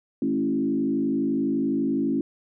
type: tone with frequency modulation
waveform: sine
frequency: 275.6 Hz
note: C#4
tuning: 10 cents flat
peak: -21 dBFS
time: 0.22-2.21 s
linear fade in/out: 2 ms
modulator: 51.9 Hz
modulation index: 1.2
effects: none